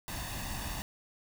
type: noise with comb filter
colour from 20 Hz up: pink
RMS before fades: -38 dBFS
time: 0.08-0.82 s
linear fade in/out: 0 ms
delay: 1.1 ms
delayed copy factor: +0.65
effects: none